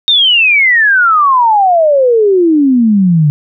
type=exponential sweep; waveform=sine; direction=down; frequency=3729 to 143.9 Hz; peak=-5 dBFS; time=0.08-3.3 s; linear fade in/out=0 ms; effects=none